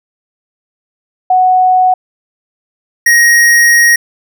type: tone pair in turn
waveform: sine / square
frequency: 740 / 1879.8 Hz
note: F#5 / A#6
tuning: 0 / +14 cents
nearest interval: octave + major third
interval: 1614 cents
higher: second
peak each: -5 dBFS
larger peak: neither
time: 1.3-1.94 / 3.06-3.96 s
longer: second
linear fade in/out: 5 ms
effects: none